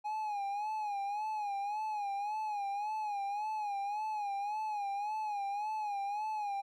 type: tone with vibrato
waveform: triangle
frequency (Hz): 830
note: G#5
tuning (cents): -1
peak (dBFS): -32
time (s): 0.04-6.62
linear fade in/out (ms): 20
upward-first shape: sine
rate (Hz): 1.8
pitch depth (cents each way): 79
effects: none